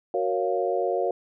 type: chord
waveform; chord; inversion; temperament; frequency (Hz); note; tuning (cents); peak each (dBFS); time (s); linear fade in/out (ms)
sine; Gb major seventh; none; equal; 370 / 466.2 / 554.4 / 698.5; Gb4 / Bb4 / Db5 / F5; 0 / 0 / 0 / 0; -28; 0.14-1.11; 2
effects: none